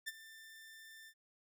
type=tone with ADSR envelope; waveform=sawtooth; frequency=1783 Hz; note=A6; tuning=22 cents sharp; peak=-34 dBFS; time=0.06-1.14 s; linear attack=20 ms; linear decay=31 ms; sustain=-16 dB; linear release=64 ms; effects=none